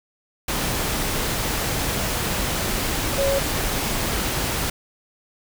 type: tone in noise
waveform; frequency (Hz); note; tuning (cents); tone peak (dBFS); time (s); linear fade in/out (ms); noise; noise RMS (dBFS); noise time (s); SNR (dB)
sine; 551; C#5; -11; -19; 3.18-3.39; 5; pink; -24; 0.48-4.7; +2
effects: none